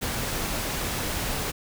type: noise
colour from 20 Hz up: pink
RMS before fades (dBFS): -29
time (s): 0.01-1.52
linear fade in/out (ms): 20
effects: none

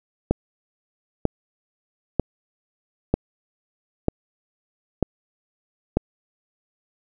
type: click train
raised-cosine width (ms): 2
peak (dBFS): -4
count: 7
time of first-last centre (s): 0.31-5.97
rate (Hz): 1.06
effects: none

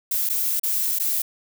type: noise with dropouts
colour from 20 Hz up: violet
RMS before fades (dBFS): -23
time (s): 0.11-1.22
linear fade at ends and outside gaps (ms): 5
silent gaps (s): 0.291-0.297 / 0.597-0.633 / 0.988-0.997
effects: none

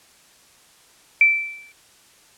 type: tone with exponential decay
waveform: sine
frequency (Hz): 2332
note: D7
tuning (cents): -13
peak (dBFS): -8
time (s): 1.21-1.72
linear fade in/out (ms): 2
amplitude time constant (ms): 110
effects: white hiss -53 dBFS RMS until 2.37 s + low-pass 10000 Hz 12 dB/octave

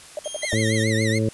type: tone bursts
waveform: sine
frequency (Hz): 605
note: D#5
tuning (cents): -49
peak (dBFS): -24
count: 5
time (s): 0.17-0.538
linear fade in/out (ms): 2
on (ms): 20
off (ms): 67
type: tone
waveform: 5% pulse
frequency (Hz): 3214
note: G7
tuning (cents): +43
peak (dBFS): -22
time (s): 0.24-0.84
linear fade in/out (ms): 10
type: tone with vibrato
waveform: sawtooth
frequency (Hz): 1971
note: B6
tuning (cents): -4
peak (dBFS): -22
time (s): 0.42-1.19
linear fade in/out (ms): 10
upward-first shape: triangle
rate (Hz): 7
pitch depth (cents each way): 170
type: harmonic tone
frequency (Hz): 110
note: A2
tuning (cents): 0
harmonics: 1 / 2 / 3 / 4 / 5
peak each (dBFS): -22 / -25 / -27 / -28 / -29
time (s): 0.53-1.29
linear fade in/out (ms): 0
effects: white hiss -44 dBFS RMS until 1.33 s + resampled to 24000 Hz

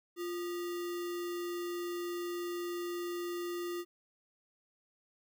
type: tone with sample-and-hold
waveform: sine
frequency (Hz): 349.2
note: F4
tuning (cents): 0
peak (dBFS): -35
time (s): 0.16-3.85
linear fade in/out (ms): 50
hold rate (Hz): 1575
effects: none

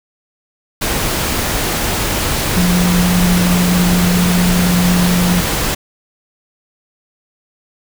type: tone in noise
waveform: sine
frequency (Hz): 178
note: F3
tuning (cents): +33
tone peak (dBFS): -11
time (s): 2.56-5.41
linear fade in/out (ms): 10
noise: pink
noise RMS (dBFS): -17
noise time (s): 0.81-5.75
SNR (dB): +3
effects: none

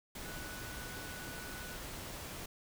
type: tone in noise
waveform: sine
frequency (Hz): 1480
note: F#6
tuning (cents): 0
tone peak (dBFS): -49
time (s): 0.25-1.76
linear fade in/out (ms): 5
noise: pink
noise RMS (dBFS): -45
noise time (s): 0.15-2.46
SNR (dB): -7
effects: none

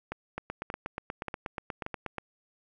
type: two click trains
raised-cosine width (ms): 0.5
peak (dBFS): -19 / -19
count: 4 / 16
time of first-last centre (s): 0.12-1.864 / 0.38-2.183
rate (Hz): 1.72 / 8.32
effects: none

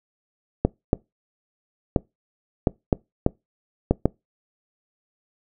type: clicks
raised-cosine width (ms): 2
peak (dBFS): -3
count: 8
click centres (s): 0.65 / 0.931 / 1.962 / 2.672 / 2.928 / 3.264 / 3.91 / 4.056
effects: noise-tail reverb RT60 0.2 s tail -24 dB re dry

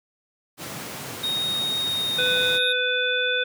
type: high-pass noise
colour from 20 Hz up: pink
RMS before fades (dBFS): -35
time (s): 0.57-2.6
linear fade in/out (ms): 50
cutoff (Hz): 110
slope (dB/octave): 24
type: tone with pitch glide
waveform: triangle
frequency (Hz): 3729 to 3688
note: A#7 to A#7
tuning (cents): 0 to -19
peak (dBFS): -22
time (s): 1.23-2.73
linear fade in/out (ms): 10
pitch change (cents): -19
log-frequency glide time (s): 1.8-2.31
type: harmonic tone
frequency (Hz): 499.3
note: B4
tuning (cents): +19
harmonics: 1 / 3 / 5 / 7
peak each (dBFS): -27 / -24 / -29 / -26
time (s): 2.18-3.44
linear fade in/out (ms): 10
effects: none

